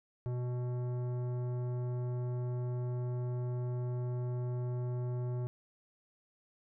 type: tone with tanh clipping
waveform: sine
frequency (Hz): 123.47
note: B2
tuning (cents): 0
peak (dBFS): -35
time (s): 0.26-5.47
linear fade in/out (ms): 0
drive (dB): 14
effects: none